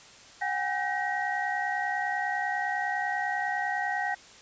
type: tone cluster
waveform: sine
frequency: 739 / 809 / 1543 / 1896 Hz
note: F#5 / G#5 / G6 / A#6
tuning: -2 / -46 / -28 / +29 cents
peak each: -33 / -32 / -36 / -31 dBFS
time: 0.41-4.15 s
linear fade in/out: 10 ms
effects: white hiss -51 dBFS RMS until 4.41 s + resampled to 16000 Hz